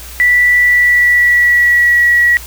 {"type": "tone with pitch glide", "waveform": "sine", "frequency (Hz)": [1964, 1925.8], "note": ["B6", "B6"], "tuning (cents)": [-10, -44], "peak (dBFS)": -6, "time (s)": [0.2, 2.37], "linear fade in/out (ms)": 0, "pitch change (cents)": -34, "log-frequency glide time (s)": [0.6, 2.07], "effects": ["added 60 Hz sine -31 dBFS peak until 2.46 s", "white hiss -32 dBFS RMS until 2.46 s"]}